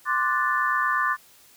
sine chord, D dominant seventh, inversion third, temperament equal, 1046.5 / 1174.7 / 1480 / 1760 Hz, C6 / D6 / F#6 / A6, 0 / 0 / 0 / 0 cents, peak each -27 / -25 / -29 / -25 dBFS, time 0.05-1.17 s, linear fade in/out 50 ms, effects white hiss -54 dBFS RMS until 1.56 s

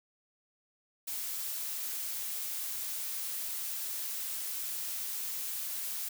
blue noise, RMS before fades -37 dBFS, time 1.07-6.09 s, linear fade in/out 10 ms, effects none

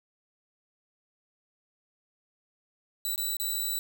5% pulse tone with dropouts, 3951 Hz, B7, in tune, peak -21 dBFS, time 3.05-3.79 s, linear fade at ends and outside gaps 1 ms, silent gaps 3.16-3.178 / 3.368-3.399 s, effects none

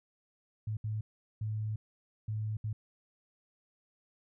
sine tone bursts at uneven times, 107.9 Hz, A2, 33 cents flat, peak -32 dBFS, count 5, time 0.67-0.77 / 0.84-1.01 / 1.41-1.76 / 2.28-2.57 / 2.64-2.73 s, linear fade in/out 5 ms, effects none

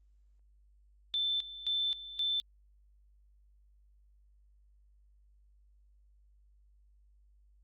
sine tone with tremolo, 3536 Hz, A7, 8 cents sharp, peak -29 dBFS, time 1.14-2.4 s, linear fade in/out 0 ms, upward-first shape square, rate 1.9 Hz, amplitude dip 80%, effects added 50 Hz sine -61 dBFS peak until 7.63 s + Opus 32 kbps

